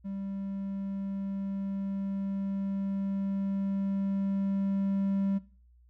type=tone with level ramp; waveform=triangle; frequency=196 Hz; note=G3; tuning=in tune; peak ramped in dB=-32 to -24 dBFS; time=0.04-5.39 s; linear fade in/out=20 ms; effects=noise-tail reverb RT60 0.4 s tail -19 dB re dry + added 60 Hz sine -57 dBFS peak until 5.89 s